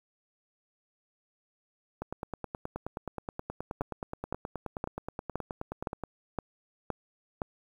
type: two click trains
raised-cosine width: 1 ms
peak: -21 / -17 dBFS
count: 39 / 8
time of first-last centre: 2.02-6.037 / 3.81-7.418 s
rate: 9.46 / 1.94 Hz
effects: 9-bit